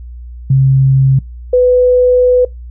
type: tone pair in turn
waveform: sine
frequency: 134.2 / 498.8 Hz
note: C3 / B4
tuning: +44 / +17 cents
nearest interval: octave + major seventh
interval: 2273 cents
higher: second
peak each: -5 dBFS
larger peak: neither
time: 0.5-1.19 / 1.53-2.45 s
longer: second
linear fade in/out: 5 ms
effects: noise-tail reverb RT60 0.2 s tail -23 dB re dry + added 60 Hz sine -26 dBFS peak until 2.7 s